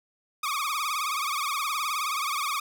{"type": "tone with vibrato", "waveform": "sawtooth", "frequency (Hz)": 1175, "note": "D6", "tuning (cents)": 1, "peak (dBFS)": -23, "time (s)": [0.43, 2.6], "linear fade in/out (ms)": 5, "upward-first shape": "triangle", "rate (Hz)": 19, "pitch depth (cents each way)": 160, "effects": []}